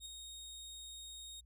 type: tone with ADSR envelope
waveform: 25% pulse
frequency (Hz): 3729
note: A#7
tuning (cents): 0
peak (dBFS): -40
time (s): 0-1.41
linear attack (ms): 56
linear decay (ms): 8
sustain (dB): -4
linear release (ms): 14
effects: added 60 Hz sine -60 dBFS peak until 1.45 s